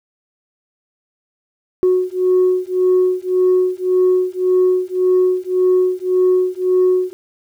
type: beating tone pair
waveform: sine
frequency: 366.5 / 368.3 Hz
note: F#4 / F#4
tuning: -16 / -8 cents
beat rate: 1.8 Hz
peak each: -14 dBFS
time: 1.83-7.13 s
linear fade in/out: 0 ms
effects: tanh soft clip ceiling -7 dBFS + 8-bit